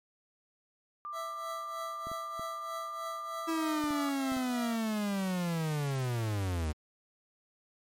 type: tone with pitch glide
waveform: sine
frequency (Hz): 1189 to 1197.3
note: D6 to D6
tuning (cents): +21 to +33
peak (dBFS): -37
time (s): 1.05-4.09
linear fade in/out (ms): 0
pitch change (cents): +12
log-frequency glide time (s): 1.71-3.45
type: tone with tremolo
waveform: 25% pulse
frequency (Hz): 659.3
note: E5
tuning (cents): 0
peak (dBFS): -34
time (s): 1.12-4.79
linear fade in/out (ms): 50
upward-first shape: triangle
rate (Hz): 3.2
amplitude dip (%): 75
type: clicks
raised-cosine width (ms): 3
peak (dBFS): -33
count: 7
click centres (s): 2.07 / 2.116 / 2.395 / 3.84 / 3.907 / 4.32 / 4.367
type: linear sweep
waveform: 45% pulse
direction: down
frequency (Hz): 329.2 to 73.42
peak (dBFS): -30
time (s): 3.47-6.73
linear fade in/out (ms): 20
effects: MP3 64 kbps